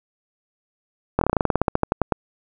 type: slowing click train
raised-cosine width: 1 ms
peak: -3 dBFS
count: 18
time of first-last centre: 1.19-2.123 s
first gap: 23 ms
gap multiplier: 1.1
effects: none